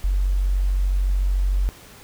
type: tone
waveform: sine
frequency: 46.78 Hz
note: F#1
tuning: 20 cents sharp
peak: -17 dBFS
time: 0.04-1.69 s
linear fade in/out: 0 ms
effects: pink hiss -45 dBFS RMS until 2.03 s